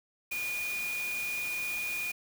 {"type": "tone in noise", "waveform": "sine", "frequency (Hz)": 2444, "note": "D#7", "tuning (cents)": -32, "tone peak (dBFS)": -32, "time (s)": [0.31, 2.12], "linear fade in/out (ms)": 10, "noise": "white", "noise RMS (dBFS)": -41, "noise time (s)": [0.31, 2.12], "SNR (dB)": 6, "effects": []}